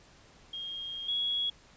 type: tone pair in turn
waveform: sine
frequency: 3239 / 3338 Hz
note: G#7 / G#7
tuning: -44 / +8 cents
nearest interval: minor second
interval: 52 cents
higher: second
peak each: -36 / -28 dBFS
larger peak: second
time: 0.53-1.08 / 1.08-1.5 s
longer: first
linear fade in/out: 5 ms
effects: pink hiss -58 dBFS RMS until 1.76 s + resampled to 16000 Hz